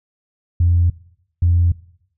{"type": "tone pair in turn", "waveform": "sine", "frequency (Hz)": [86.5, 86.5], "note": ["F2", "F2"], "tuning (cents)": [-16, -16], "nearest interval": "unison", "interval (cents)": 0, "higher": "neither", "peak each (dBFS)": -10, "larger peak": "neither", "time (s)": [[0.6, 0.9], [1.42, 1.72]], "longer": "neither", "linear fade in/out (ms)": 5, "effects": ["noise-tail reverb RT60 0.7 s tail -20 dB re dry", "tanh soft clip ceiling -6 dBFS"]}